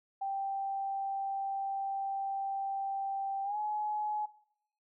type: tone with pitch glide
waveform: sine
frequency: 784 to 845.1 Hz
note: G5 to G#5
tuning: 0 to +30 cents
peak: -32 dBFS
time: 0.21-4.26 s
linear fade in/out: 10 ms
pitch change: +130 cents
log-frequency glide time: 3.44-3.57 s
effects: noise-tail reverb RT60 0.7 s tail -18 dB re dry